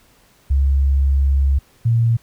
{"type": "tone pair in turn", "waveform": "sine", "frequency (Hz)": [68.6, 115.8], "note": ["C#2", "A#2"], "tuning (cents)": [-17, -11], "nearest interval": "major sixth", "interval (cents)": 906, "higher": "second", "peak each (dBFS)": -12, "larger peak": "neither", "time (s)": [[0.5, 1.59], [1.85, 2.17]], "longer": "first", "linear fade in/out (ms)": 10, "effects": ["pink hiss -54 dBFS RMS until 2.22 s"]}